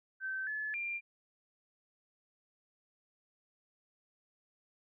sine tone with pitch steps, 1545 / 1721 / 2385 Hz, G6 / A6 / D7, -26 / -39 / +26 cents, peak -35 dBFS, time 0.2-1.01 s, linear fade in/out 50 ms, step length 270 ms, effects none

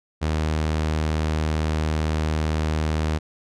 sawtooth tone, 77.78 Hz, D#2, in tune, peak -17 dBFS, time 0.21-3.19 s, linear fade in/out 20 ms, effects low-pass 7000 Hz 12 dB/octave

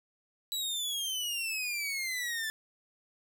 sawtooth exponential sweep, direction down, 3951 to 1744 Hz, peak -29 dBFS, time 0.52-2.5 s, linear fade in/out 0 ms, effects none

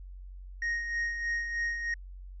triangle tone with tremolo, 1868 Hz, A#6, 3 cents sharp, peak -26 dBFS, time 0.62-1.94 s, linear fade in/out 2 ms, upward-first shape sine, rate 3.2 Hz, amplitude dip 50%, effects added 46 Hz sine -42 dBFS peak until 2.4 s + resampled to 16000 Hz

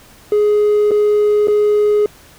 triangle tone with dropouts, 418 Hz, G#4, 11 cents sharp, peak -7 dBFS, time 0.32-2.06 s, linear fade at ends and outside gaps 2 ms, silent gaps 0.909-0.915 / 1.473-1.482 s, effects tanh soft clip ceiling -5 dBFS + pink hiss -44 dBFS RMS until 2.38 s

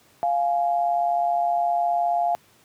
sine tone pair together, 698.5 / 837.7 Hz, F5 / G#5, 0 / +15 cents, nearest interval minor third, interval 315 cents, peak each -20 / -27 dBFS, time 0.23-2.35 s, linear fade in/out 0 ms, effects pink hiss -57 dBFS RMS until 2.64 s + high-pass 100 Hz 12 dB/octave

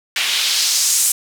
white noise with band-pass filter sweep, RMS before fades -17 dBFS, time 0.16-1.12 s, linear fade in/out 2 ms, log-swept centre 2500 to 8900 Hz, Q 1.6, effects none

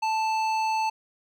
sine tone with hard clipping, 880 Hz, A5, in tune, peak -25 dBFS, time 0.02-0.9 s, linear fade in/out 10 ms, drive 12 dB, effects none

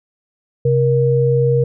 sine tone pair together, 132.45 / 472 Hz, C3 / A#4, +22 / +22 cents, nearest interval octave + minor seventh, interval 2200 cents, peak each -14 dBFS, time 0.65-1.64 s, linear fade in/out 5 ms, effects none

